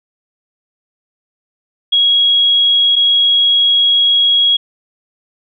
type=tone pair in turn; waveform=sine; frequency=3311 / 3311 Hz; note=G#7 / G#7; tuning=-6 / -6 cents; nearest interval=unison; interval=0 cents; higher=neither; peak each=-8 dBFS; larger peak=neither; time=1.92-2.96 / 2.96-4.57 s; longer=second; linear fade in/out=10 ms; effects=none